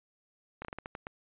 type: slowing click train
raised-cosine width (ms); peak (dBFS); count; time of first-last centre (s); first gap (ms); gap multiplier
0.5; -24; 8; 0.62-1.069; 28; 1.27
effects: resampled to 8000 Hz